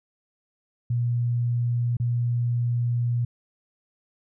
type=tone with dropouts; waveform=sine; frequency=120 Hz; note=B2; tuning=49 cents flat; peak=-21 dBFS; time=0.9-3.25 s; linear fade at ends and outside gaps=5 ms; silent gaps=1.969-1.999 s; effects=none